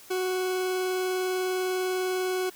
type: tone with vibrato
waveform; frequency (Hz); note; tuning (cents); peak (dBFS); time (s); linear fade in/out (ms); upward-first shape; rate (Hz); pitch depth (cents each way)
40% pulse; 370; F#4; 0; -25; 0.1-2.5; 10; triangle; 20; 16
effects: white hiss -50 dBFS RMS until 2.55 s